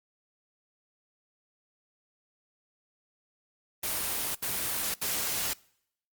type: noise bursts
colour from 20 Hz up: white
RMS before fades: -31 dBFS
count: 3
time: 3.83-5.534 s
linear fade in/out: 5 ms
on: 520 ms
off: 72 ms
effects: noise-tail reverb RT60 0.7 s tail -24 dB re dry + Opus 24 kbps